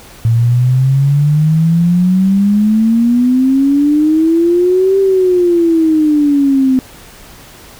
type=exponential two-way sweep; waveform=sine; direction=up then down; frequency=112.9 to 392 to 256.7 Hz; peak=-7 dBFS; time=0.25-6.79 s; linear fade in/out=0 ms; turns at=4.99 s; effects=pink hiss -37 dBFS RMS until 7.79 s